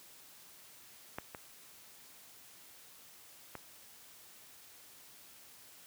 clicks, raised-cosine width 0.5 ms, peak -23 / -28 / -27 dBFS, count 3, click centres 1.185 / 1.348 / 3.553 s, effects white hiss -57 dBFS RMS until 5.86 s + high-pass 60 Hz 12 dB/octave

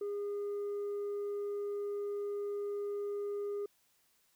sine tone, 407.9 Hz, G#4, 31 cents flat, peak -32 dBFS, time 0.01-3.66 s, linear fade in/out 5 ms, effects tanh soft clip ceiling -34 dBFS + white hiss -72 dBFS RMS until 4.35 s

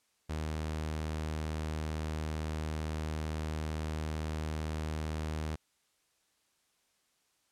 sawtooth tone, 77.78 Hz, D#2, in tune, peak -30 dBFS, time 0.29-5.56 s, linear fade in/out 10 ms, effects white hiss -74 dBFS RMS until 7.51 s + low-pass 10000 Hz 12 dB/octave

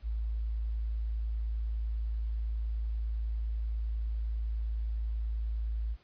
sine tone, 55 Hz, A1, in tune, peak -30 dBFS, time 0.02-5.97 s, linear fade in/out 50 ms, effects pink hiss -65 dBFS RMS until 6.03 s + resampled to 11025 Hz

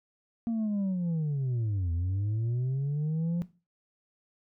sine linear two-way sweep, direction down then up, 233.4 to 82.41 to 175.5 Hz, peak -24 dBFS, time 0.47-3.42 s, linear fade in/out 0 ms, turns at 1.92 s, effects noise-tail reverb RT60 0.3 s tail -18 dB re dry + tanh soft clip ceiling -26 dBFS

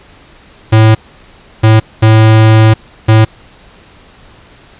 square tone bursts at uneven times, 110.1 Hz, A2, 2 cents sharp, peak -3 dBFS, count 4, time 0.72-0.95 / 1.63-1.8 / 2.02-2.74 / 3.08-3.25 s, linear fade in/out 10 ms, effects pink hiss -40 dBFS RMS until 4.79 s + resampled to 8000 Hz

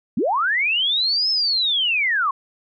sine linear two-way sweep, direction up then down, 173.9 to 5280 to 1039 Hz, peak -17 dBFS, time 0.17-2.31 s, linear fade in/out 5 ms, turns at 1.3 s, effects none

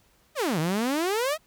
sawtooth exponential two-way sweep, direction down then up, 658 to 150.4 to 658 Hz, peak -20 dBFS, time 0.35-1.38 s, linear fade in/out 50 ms, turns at 0.59 s, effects pink hiss -63 dBFS RMS until 1.46 s

